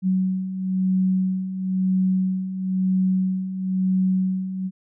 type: beating tone pair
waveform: sine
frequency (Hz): 186.4 / 187.4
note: F#3 / F#3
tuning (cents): +13 / +22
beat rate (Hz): 1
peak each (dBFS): -26 / -20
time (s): 0.02-4.71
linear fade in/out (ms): 50
effects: none

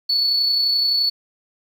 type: tone with amplitude modulation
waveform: sine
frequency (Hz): 4435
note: C#8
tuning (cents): 0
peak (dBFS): -13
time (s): 0.09-1.1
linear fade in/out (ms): 10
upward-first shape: sine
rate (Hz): 31.6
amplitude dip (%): 35
effects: tanh soft clip ceiling -12 dBFS + 8-bit

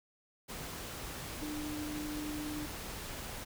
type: tone in noise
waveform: sine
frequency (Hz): 300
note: D4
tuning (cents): +37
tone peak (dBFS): -38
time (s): 1.41-2.67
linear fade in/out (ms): 20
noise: pink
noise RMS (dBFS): -43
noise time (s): 0.48-3.45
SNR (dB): +2
effects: none

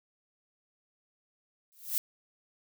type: noise with exponential growth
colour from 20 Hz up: violet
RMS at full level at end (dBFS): -26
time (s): 1.72-1.98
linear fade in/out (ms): 0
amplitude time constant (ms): 55
effects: none

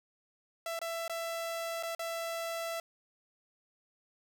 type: tone with dropouts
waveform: sawtooth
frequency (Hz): 666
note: E5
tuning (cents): +18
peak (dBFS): -31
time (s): 0.66-2.8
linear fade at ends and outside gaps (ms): 2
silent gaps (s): 0.791-0.815 / 1.08-1.096 / 1.827-1.833 / 1.95-1.993
effects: 10-bit

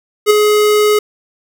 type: tone with ADSR envelope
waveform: square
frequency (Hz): 420.9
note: G#4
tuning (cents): +23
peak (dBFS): -4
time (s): 0.26-0.99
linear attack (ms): 42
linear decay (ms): 12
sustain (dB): -5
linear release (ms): 5
effects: none

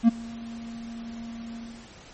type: tone with ADSR envelope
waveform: triangle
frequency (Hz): 231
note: A#3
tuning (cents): -16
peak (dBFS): -9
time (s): 0.03-1.91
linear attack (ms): 51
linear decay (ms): 16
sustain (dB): -24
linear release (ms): 350
effects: pink hiss -48 dBFS RMS until 2.13 s + MP3 32 kbps

